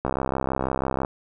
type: click train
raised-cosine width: 1 ms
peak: -10 dBFS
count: 67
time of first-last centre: 0.05-1.048 s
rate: 66.1 Hz
effects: none